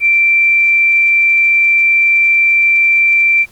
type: tone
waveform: sine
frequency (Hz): 2349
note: D7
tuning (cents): 0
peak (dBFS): -7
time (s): 0-3.46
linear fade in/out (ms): 50
effects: pink hiss -45 dBFS RMS until 3.51 s + Opus 24 kbps